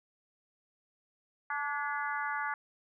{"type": "harmonic tone with a mistuned harmonic", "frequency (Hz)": 290, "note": "D4", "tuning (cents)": -22, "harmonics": [3, 4, 5, 6, 7], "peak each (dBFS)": [-37, -38, -37, -39, -44], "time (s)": [1.5, 2.54], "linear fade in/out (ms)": 2, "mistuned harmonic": 6, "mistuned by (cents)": -43, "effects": []}